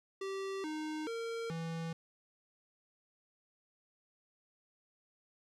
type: tone with pitch steps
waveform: square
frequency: 388.4 / 308.9 / 459.5 / 164.7 Hz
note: G4 / D#4 / A#4 / E3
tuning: -16 / -12 / -25 / -1 cents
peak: -38 dBFS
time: 0.21-1.93 s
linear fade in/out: 5 ms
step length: 430 ms
effects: low-pass 7000 Hz 12 dB/octave + 13-bit